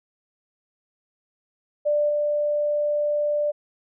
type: tone with level steps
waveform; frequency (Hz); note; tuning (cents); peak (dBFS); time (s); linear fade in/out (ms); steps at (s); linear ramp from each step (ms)
sine; 591; D5; +11; -18 / -20; 1.85-3.52; 20; 2.09; 5
effects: none